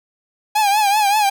45% pulse tone with vibrato, 827 Hz, G#5, 8 cents flat, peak -13 dBFS, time 0.55-1.3 s, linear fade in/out 10 ms, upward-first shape triangle, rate 5.2 Hz, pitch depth 100 cents each way, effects none

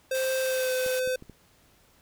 square tone with pitch glide, 523.3 to 511.3 Hz, C5 to C5, 0 to -40 cents, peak -26 dBFS, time 0.11-1.16 s, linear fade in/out 5 ms, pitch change -40 cents, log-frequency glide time 0.4-0.73 s
white band-pass noise, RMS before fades -38 dBFS, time 0.14-1 s, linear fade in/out 10 ms, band 530 to 16000 Hz, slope 12 dB/octave
clicks, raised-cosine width 3 ms, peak -31 dBFS, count 4, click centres 0.863 / 1.075 / 1.224 / 1.297 s
effects pink hiss -61 dBFS RMS until 2.01 s

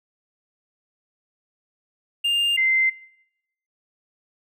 triangle / sine tone pair in turn, 2806 / 2077 Hz, F7 / C7, +8 / -13 cents, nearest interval perfect fourth, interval 521 cents, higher first, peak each -17 dBFS, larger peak neither, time 2.24-2.57 / 2.57-2.9 s, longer neither, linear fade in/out 10 ms, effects noise-tail reverb RT60 0.9 s tail -25 dB re dry

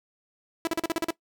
sawtooth tone bursts, 330 Hz, E4, 2 cents sharp, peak -20 dBFS, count 8, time 0.65-1.106 s, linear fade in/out 0 ms, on 22 ms, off 40 ms, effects noise-tail reverb RT60 0.1 s tail -19 dB re dry

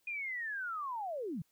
sine linear sweep, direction down, 2463 to 136 Hz, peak -36 dBFS, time 0.07-1.42 s, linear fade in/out 5 ms, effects white hiss -75 dBFS RMS until 1.51 s

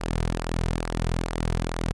sawtooth tone with flanger, 41.64 Hz, E1, 18 cents sharp, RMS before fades -27 dBFS, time 0-1.93 s, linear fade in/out 20 ms, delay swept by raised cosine 0.28 to 3.68 ms, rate 2.3 Hz, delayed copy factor -0.55, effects resampled to 24000 Hz

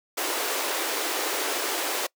pink high-pass noise, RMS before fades -28 dBFS, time 0.17-2.07 s, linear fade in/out 10 ms, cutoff 320 Hz, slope 48 dB/octave, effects noise-tail reverb RT60 0.1 s tail -24 dB re dry

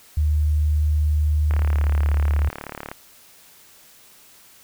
sine tone with pitch glide, 75.6 to 73.66 Hz, D#2 to D2, -49 to +6 cents, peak -16 dBFS, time 0.17-2.49 s, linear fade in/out 5 ms, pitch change -45 cents, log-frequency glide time 1.63-1.77 s
click train, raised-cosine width 0.5 ms, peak -16 dBFS, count 52, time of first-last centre 1.51-2.915 s, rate 36.3 Hz
effects white hiss -50 dBFS RMS until 4.63 s

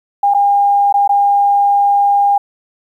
sine tone with dropouts, 807 Hz, G#5, 50 cents flat, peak -8 dBFS, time 0.23-2.38 s, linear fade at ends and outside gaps 5 ms, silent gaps 0.339-0.346 / 0.926-0.94 / 1.077-1.092 s, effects 8-bit

